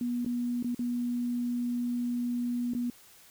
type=tone with dropouts; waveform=sine; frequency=242.2 Hz; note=B3; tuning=34 cents flat; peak=-28 dBFS; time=0.01-2.9 s; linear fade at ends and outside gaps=2 ms; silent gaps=0.248-0.261 / 0.627-0.644 / 0.747-0.792 / 2.736-2.749 s; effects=white hiss -56 dBFS RMS until 3.3 s